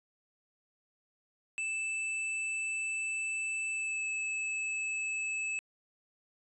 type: tone with pitch glide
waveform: square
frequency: 2637 to 2608 Hz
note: E7 to E7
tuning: 0 to -19 cents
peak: -33 dBFS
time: 1.58-5.59 s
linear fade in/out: 0 ms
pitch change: -19 cents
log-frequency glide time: 3.71-4.07 s
effects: resampled to 22050 Hz